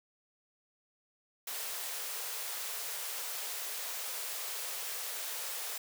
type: high-pass noise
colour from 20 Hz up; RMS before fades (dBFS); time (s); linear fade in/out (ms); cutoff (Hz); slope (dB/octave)
white; -39; 1.47-5.78; 5; 400; 96
effects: none